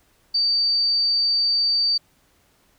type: tone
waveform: sine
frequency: 4617 Hz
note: D8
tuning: 30 cents flat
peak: -17 dBFS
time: 0.34-1.98 s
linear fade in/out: 10 ms
effects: pink hiss -61 dBFS RMS until 2.78 s